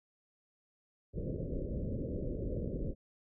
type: low-pass noise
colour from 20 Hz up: pink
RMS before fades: -37 dBFS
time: 1.13-2.95 s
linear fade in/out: 50 ms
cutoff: 580 Hz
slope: 96 dB/octave
effects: none